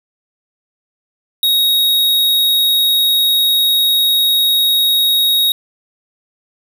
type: tone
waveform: square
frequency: 3770 Hz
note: A#7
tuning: 19 cents sharp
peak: -11 dBFS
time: 1.43-5.52 s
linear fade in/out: 2 ms
effects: none